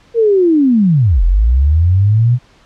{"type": "linear two-way sweep", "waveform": "sine", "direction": "down then up", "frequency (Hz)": [473.4, 40, 126.3], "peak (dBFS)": -7, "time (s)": [0.14, 2.39], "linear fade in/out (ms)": 50, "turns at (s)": 1.23, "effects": ["pink hiss -48 dBFS RMS until 2.65 s", "low-pass 5000 Hz 12 dB/octave"]}